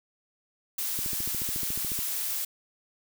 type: noise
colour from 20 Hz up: blue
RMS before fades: -31 dBFS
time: 0.78-2.45 s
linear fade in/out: 5 ms
type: click train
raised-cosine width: 3 ms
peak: -26 dBFS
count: 15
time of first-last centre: 0.99-1.99 s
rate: 14 Hz
effects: none